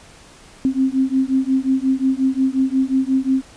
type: beating tone pair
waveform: sine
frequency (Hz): 261.6 / 267.2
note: C4 / C4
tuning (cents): 0 / +36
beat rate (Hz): 5.6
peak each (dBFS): -18 / -18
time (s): 0.65-3.42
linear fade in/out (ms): 0
effects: pink hiss -45 dBFS RMS until 3.56 s + resampled to 22050 Hz